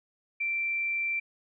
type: tone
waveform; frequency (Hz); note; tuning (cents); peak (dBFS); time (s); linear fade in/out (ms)
sine; 2349; D7; 0; -27; 0.4-1.2; 10
effects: none